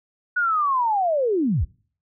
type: linear sweep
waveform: sine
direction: down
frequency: 1480 to 47 Hz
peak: -18 dBFS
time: 0.36-1.65 s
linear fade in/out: 10 ms
effects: noise-tail reverb RT60 0.5 s tail -26 dB re dry